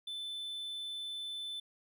triangle tone, 3520 Hz, A7, in tune, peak -37 dBFS, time 0.07-1.6 s, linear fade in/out 5 ms, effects none

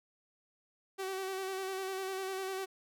sawtooth tone with vibrato, 381.6 Hz, G4, 47 cents flat, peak -32 dBFS, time 0.98-2.66 s, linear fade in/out 20 ms, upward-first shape square, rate 10 Hz, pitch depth 24 cents each way, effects none

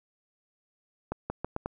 accelerating click train, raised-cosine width 1 ms, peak -17 dBFS, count 5, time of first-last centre 1.12-1.66 s, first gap 180 ms, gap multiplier 0.81, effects none

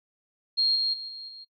sine tone with level steps, 4238 Hz, C8, 21 cents sharp, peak -20 / -23 / -34 / -37 / -41 dBFS, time 0.57-1.45 s, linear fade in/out 20 ms, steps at 0.75 / 0.93 / 1.08 / 1.28 s, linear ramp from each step 10 ms, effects noise-tail reverb RT60 0.1 s tail -25 dB re dry

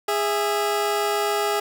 20% pulse tone pair together, 412.3 / 662.1 Hz, G#4 / E5, -13 / +7 cents, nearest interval minor sixth, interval 820 cents, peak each -17 / -22 dBFS, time 0.08-1.6 s, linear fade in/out 5 ms, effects none

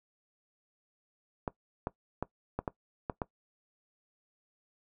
clicks, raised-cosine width 1 ms, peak -18 dBFS, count 7, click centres 1.478 / 1.871 / 2.226 / 2.59 / 2.678 / 3.098 / 3.218 s, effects noise-tail reverb RT60 0.1 s tail -19 dB re dry

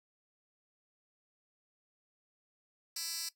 10% pulse tone with high-pass filter, 332.2 Hz, E4, 13 cents sharp, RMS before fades -39 dBFS, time 2.96-3.29 s, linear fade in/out 5 ms, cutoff 5300 Hz, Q 1.7, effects noise-tail reverb RT60 0.1 s tail -17 dB re dry

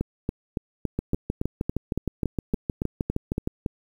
two click trains, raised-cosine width 3 ms, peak -12 / -12 dBFS, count 17 / 14, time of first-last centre 0.99-3.474 / 0.01-3.662 s, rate 6.44 / 3.56 Hz, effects 8-bit

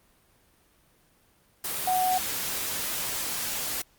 sine tone in noise, 740 Hz, F#5, in tune, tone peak -22 dBFS, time 1.87-2.18 s, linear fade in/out 5 ms, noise white, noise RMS -31 dBFS, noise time 1.64-3.82 s, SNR +6 dB, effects pink hiss -63 dBFS RMS until 3.98 s + Opus 32 kbps

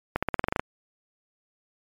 accelerating click train, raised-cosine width 0.5 ms, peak -9 dBFS, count 10, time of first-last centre 0.16-0.595 s, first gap 66 ms, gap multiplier 0.92, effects MP3 96 kbps

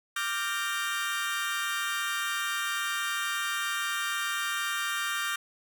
30% pulse chord, G minor seventh, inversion second, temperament equal with one note detuned, 1174.7 / 1396.9 / 1568 / 1841.1 Hz, D6 / F6 / G6 / Bb6, 0 / 0 / 0 / -22 cents, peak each -32 dBFS, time 0.16-5.36 s, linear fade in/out 5 ms, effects none

